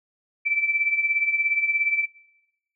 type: tone with tremolo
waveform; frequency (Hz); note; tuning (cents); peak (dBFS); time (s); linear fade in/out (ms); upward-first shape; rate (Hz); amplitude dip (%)
sine; 2327; D7; -17; -17; 0.45-2.06; 20; triangle; 17; 75
effects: noise-tail reverb RT60 1.0 s tail -21 dB re dry